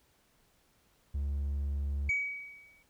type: tone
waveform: triangle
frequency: 70.7 Hz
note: C#2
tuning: 35 cents sharp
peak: -28 dBFS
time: 1.14-2.1 s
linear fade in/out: 10 ms
type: tone with exponential decay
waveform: sine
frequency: 2267 Hz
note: C#7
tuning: 38 cents sharp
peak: -24 dBFS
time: 2.09-2.83 s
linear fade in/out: 5 ms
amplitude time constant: 160 ms
effects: tanh soft clip ceiling -23 dBFS + pink hiss -69 dBFS RMS until 2.89 s